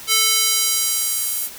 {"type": "tone with high-pass filter sweep", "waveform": "square", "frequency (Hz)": 440, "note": "A4", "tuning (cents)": 0, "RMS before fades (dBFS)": -19, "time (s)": [0.07, 1.5], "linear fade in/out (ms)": 50, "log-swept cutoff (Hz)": [2900, 12000], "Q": 0.72, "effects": ["white hiss -37 dBFS RMS until 1.58 s"]}